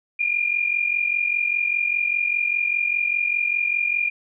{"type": "tone pair together", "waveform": "sine", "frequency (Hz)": [2401, 2446], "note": ["D7", "D#7"], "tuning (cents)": [38, -30], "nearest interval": "unison", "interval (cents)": 32, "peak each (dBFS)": [-21, -24], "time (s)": [0.19, 4.1], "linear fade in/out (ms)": 10, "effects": []}